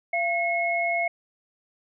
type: tone pair together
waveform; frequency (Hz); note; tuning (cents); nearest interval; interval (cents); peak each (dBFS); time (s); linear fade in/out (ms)
sine; 685 / 2175; F5 / C#7; -34 / -33; octave + minor sixth; 2001; -25; 0.13-1.08; 5
effects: none